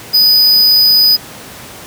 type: tone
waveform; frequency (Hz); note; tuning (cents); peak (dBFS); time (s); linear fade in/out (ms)
square; 4978; D#8; 0; -6; 0.13-1.17; 20
effects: pink hiss -31 dBFS RMS until 1.86 s + high-pass 100 Hz 12 dB/octave